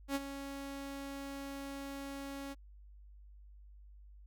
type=tone with ADSR envelope; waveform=sawtooth; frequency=276.9 Hz; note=C#4; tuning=2 cents flat; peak=-27 dBFS; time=0.08-2.55 s; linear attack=73 ms; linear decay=33 ms; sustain=-11 dB; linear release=30 ms; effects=added 50 Hz sine -53 dBFS peak until 4.26 s